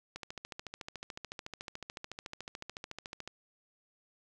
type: click train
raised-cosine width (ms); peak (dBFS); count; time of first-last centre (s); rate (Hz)
0.2; -24; 44; 0.16-3.276; 13.8
effects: none